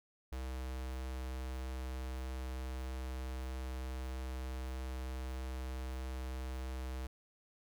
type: tone with notch filter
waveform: square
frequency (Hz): 64.4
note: C2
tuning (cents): -27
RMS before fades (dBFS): -41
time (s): 0.32-7.07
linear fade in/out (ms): 5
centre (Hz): 160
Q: 1.3
effects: none